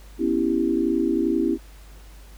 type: chord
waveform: sine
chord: C# half-diminished seventh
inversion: third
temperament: equal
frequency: 246.9 / 277.2 / 329.6 / 392 Hz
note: B3 / C#4 / E4 / G4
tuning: 0 / 0 / 0 / 0 cents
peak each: -26 / -25 / -22 / -27 dBFS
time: 0.18-1.58 s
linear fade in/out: 50 ms
effects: added 50 Hz sine -42 dBFS peak until 2.37 s + pink hiss -52 dBFS RMS until 2.37 s